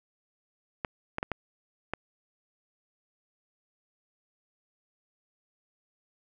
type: clicks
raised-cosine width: 0.5 ms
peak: -15 dBFS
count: 5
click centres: 0.848 / 1.184 / 1.229 / 1.317 / 1.936 s
effects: none